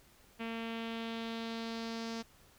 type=tone with low-pass filter sweep; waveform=sawtooth; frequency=228 Hz; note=A#3; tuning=38 cents flat; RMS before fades=-40 dBFS; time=0.39-2.23 s; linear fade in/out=20 ms; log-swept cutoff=2700 to 5300 Hz; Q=2.6; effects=pink hiss -63 dBFS RMS until 2.58 s